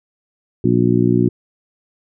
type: harmonic tone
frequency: 59.7 Hz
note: A#1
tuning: 42 cents sharp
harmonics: 2 / 3 / 4 / 5 / 6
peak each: -18 / -18 / -18 / -18 / -18 dBFS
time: 0.64-1.29 s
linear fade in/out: 5 ms
effects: none